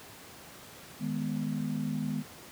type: chord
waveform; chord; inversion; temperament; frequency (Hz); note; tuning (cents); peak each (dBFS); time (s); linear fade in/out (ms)
sine; G# minor; second; equal; 155.56 / 207.7 / 246.9; D#3 / G#3 / B3; 0 / 0 / 0; -34; 0.99-2.24; 50
effects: pink hiss -49 dBFS RMS until 2.51 s + high-pass 100 Hz 12 dB/octave